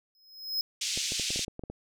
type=tone with exponential growth; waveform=square; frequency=5120 Hz; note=D#8; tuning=49 cents sharp; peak=-25 dBFS; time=0.15-0.61 s; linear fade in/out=1 ms; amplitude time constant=98 ms
type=band-pass noise; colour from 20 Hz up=white; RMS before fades=-32 dBFS; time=0.81-1.45 s; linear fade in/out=5 ms; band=2600 to 6900 Hz; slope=24 dB/octave
type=clicks; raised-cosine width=2 ms; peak=-25 dBFS; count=10; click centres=0.975 / 1.121 / 1.197 / 1.305 / 1.36 / 1.393 / 1.481 / 1.594 / 1.637 / 1.7 s
effects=none